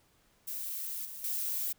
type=noise with level steps; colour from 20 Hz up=violet; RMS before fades=-38 / -44 / -34 dBFS; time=0.47-1.73 s; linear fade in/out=10 ms; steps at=1.05 / 1.24 s; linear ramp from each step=2 ms; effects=pink hiss -68 dBFS RMS until 1.78 s